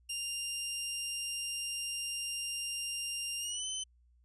15% pulse tone with pitch glide, 2794 to 3047 Hz, F7 to G7, 0 to -50 cents, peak -28 dBFS, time 0.09-3.84 s, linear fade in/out 10 ms, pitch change +150 cents, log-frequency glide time 3.39-3.66 s, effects added 60 Hz sine -63 dBFS peak until 4.24 s + resampled to 24000 Hz

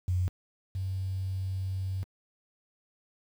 sine tone pair in turn, 90.7 / 94.84 Hz, F#2 / F#2, -34 / +43 cents, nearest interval minor second, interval 77 cents, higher second, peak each -24 / -29 dBFS, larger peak first, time 0.08-0.28 / 0.75-2.03 s, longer second, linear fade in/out 0 ms, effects high-pass 60 Hz 12 dB/octave + 9-bit

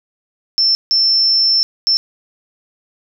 sine tone bursts at uneven times, 5350 Hz, E8, 25 cents sharp, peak -10 dBFS, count 3, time 0.58-0.75 / 0.91-1.63 / 1.87-1.97 s, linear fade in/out 0 ms, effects none

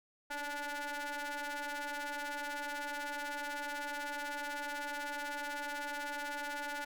sawtooth ring-modulated tone, 292 Hz, D4, 10 cents flat, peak -31 dBFS, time 0.3-6.85 s, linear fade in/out 10 ms, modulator 1160 Hz, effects none

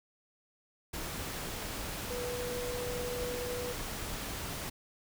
sine tone in noise, 490.6 Hz, B4, 12 cents flat, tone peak -36 dBFS, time 2.1-3.73 s, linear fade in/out 10 ms, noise pink, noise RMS -39 dBFS, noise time 0.93-4.7 s, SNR 0 dB, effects none

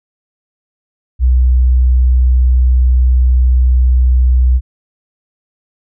sine tone, 62.7 Hz, B1, 27 cents sharp, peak -6 dBFS, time 1.19-4.61 s, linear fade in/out 50 ms, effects none

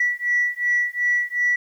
sine beating tone pair, 1949 / 1951.7 Hz, B6 / B6, -23 / -21 cents, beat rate 2.7 Hz, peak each -21 dBFS, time 0-1.56 s, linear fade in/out 5 ms, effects tanh soft clip ceiling -12 dBFS + 9-bit

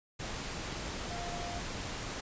sine tone in noise, 698.5 Hz, F5, in tune, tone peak -41 dBFS, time 1.1-1.6 s, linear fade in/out 10 ms, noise pink, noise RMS -39 dBFS, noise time 0.19-2.21 s, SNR -5 dB, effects resampled to 16000 Hz

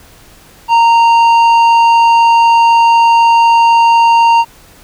sine tone with tanh clipping, 926 Hz, A#5, 12 cents flat, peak -6 dBFS, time 0.68-4.45 s, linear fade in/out 50 ms, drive 9 dB, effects pink hiss -41 dBFS RMS until 4.83 s

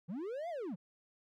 triangle linear two-way sweep, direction up then down, 147.4 to 716 to 147.4 Hz, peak -36 dBFS, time 0.08-0.76 s, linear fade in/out 20 ms, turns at 0.49 s, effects none

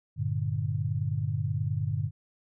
sine chord, G minor, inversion none, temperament equal, 98 / 116.54 / 146.83 Hz, G2 / Bb2 / D3, 0 / 0 / 0 cents, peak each -31 dBFS, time 0.16-2.11 s, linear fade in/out 50 ms, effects none

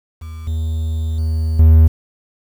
triangle tone with level steps, 79.6 Hz, D#2, 40 cents sharp, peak -25 / -15 / -13 / -3 dBFS, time 0.21-1.88 s, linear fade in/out 10 ms, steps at 0.47 / 1.18 / 1.59 s, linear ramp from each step 5 ms, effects 7-bit

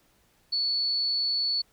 sine tone, 4435 Hz, C#8, in tune, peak -24 dBFS, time 0.52-1.62 s, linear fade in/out 10 ms, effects pink hiss -65 dBFS RMS until 1.72 s

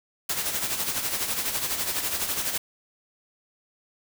white noise with tremolo, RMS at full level -26 dBFS, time 0.29-2.58 s, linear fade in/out 5 ms, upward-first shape sine, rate 12 Hz, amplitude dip 55%, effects none

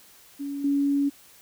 sine tone with level steps, 282 Hz, C#4, 30 cents sharp, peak -29 / -20 dBFS, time 0.39-1.1 s, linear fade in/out 20 ms, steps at 0.64 s, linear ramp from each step 5 ms, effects white hiss -53 dBFS RMS until 1.41 s

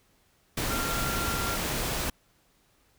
sine tone in noise, 1380 Hz, F6, 21 cents flat, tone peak -33 dBFS, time 0.7-1.56 s, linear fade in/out 5 ms, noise pink, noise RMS -30 dBFS, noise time 0.57-2.1 s, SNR -6 dB, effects pink hiss -66 dBFS RMS until 2.98 s

